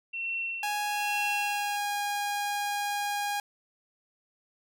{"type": "tone with tremolo", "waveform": "sine", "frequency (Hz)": 2712, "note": "E7", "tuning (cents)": 49, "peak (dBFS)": -29, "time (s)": [0.13, 1.77], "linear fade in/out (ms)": 10, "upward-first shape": "sine", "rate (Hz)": 1.1, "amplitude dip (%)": 80}
{"type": "tone with pitch glide", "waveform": "sawtooth", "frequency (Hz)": [830.6, 817.7], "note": ["G#5", "G#5"], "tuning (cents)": [0, -27], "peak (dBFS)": -25, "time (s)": [0.63, 3.4], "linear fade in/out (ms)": 2, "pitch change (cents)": -27, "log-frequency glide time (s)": [0.87, 1.99]}
{"effects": []}